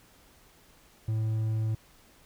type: tone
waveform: triangle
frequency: 110 Hz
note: A2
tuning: in tune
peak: -24 dBFS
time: 1.08-1.75 s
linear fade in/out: 5 ms
effects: pink hiss -59 dBFS RMS until 2.25 s